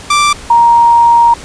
sawtooth / sine tone pair in turn, 1174.7 / 938 Hz, D6 / A#5, 0 / +11 cents, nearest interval major third, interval 389 cents, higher first, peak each -3 dBFS, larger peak neither, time 0.1-0.33 / 0.5-1.34 s, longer second, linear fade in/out 5 ms, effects pink hiss -30 dBFS RMS until 1.44 s + resampled to 22050 Hz

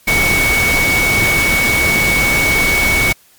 sine tone in noise, 2229 Hz, C#7, 9 cents sharp, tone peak -12 dBFS, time 0.07-3.13 s, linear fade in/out 10 ms, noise pink, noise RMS -17 dBFS, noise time 0.07-3.13 s, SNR +2 dB, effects white hiss -49 dBFS RMS until 3.38 s + MP3 96 kbps

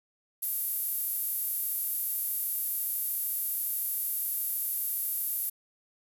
sawtooth tone with high-pass filter, 466.2 Hz, A#4, in tune, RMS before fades -32 dBFS, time 0.42-5.5 s, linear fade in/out 10 ms, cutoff 12000 Hz, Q 5.3, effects none

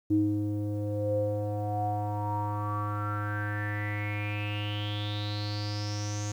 square tone with low-pass filter sweep, 104 Hz, G#2, 3 cents sharp, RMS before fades -31 dBFS, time 0.1-6.32 s, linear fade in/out 5 ms, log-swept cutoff 310 to 6600 Hz, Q 9.6, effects 10-bit

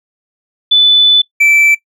sine / triangle tone pair in turn, 3493 / 2325 Hz, A7 / D7, -13 / -18 cents, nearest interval perfect fifth, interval 705 cents, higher first, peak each -4 dBFS, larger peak neither, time 0.71-1.22 / 1.4-1.75 s, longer first, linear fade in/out 10 ms, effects noise-tail reverb RT60 0.1 s tail -19 dB re dry

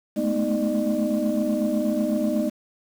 sine tone cluster, 214 / 222.1 / 247.5 / 311.9 / 602 Hz, A3 / A3 / B3 / D#4 / D5, -48 / +16 / +4 / +4 / +43 cents, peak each -26 dBFS, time 0.16-2.5 s, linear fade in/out 20 ms, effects tanh soft clip ceiling -14 dBFS + 7-bit

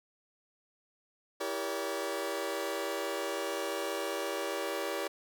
sawtooth chord, E diminished seventh, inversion none, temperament just, 329.6 / 395.6 / 474.7 / 569.6 Hz, E4 / G4 / Bb4 / Db5, 0 / +16 / +31 / +47 cents, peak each -37 / -34 / -36 / -33 dBFS, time 1.4-5.08 s, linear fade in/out 10 ms, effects none

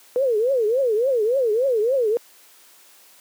sine tone with vibrato, 480 Hz, B4, 49 cents flat, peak -16 dBFS, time 0.16-2.17 s, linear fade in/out 0 ms, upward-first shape triangle, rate 3.5 Hz, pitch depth 280 cents each way, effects white hiss -51 dBFS RMS until 3.2 s + high-pass 300 Hz 12 dB/octave

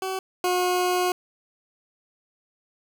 20% pulse tone pair in turn, 378.9 / 361.2 Hz, F#4 / F#4, +41 / -42 cents, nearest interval minor second, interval 83 cents, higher first, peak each -22 / -16 dBFS, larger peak second, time 0.02-0.19 / 0.44-1.12 s, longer second, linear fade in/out 2 ms, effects none

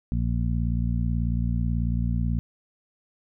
harmonic tone, 58.27 Hz, A#1, in tune, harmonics 1 / 2 / 3 / 4, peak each -25 / -27 / -30 / -32 dBFS, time 0.12-2.39 s, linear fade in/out 0 ms, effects none

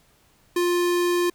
square tone, 351.3 Hz, F4, 10 cents sharp, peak -20 dBFS, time 0.56-1.3 s, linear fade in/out 5 ms, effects pink hiss -60 dBFS RMS until 1.34 s

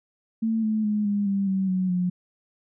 sine tone with pitch steps, 223.7 / 216.8 / 210.2 / 203.7 / 197.46 / 191.4 / 185.52 / 179.82 Hz, A3 / A3 / G#3 / G#3 / G3 / G3 / F#3 / F#3, +29 / -25 / +21 / -33 / +13 / -41 / +5 / -49 cents, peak -21 dBFS, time 0.42-2.1 s, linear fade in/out 10 ms, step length 210 ms, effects none

